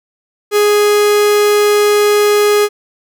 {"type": "tone", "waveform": "45% pulse", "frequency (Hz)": 415.3, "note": "G#4", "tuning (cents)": 0, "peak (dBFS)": -8, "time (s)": [0.51, 2.69], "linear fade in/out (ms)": 50, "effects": []}